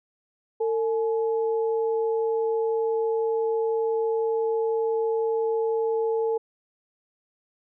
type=tone pair together; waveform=sine; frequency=451 / 850 Hz; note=A4 / G#5; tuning=+43 / +40 cents; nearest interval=major seventh; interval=1097 cents; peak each=-22 / -33 dBFS; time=0.6-6.38 s; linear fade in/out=10 ms; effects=none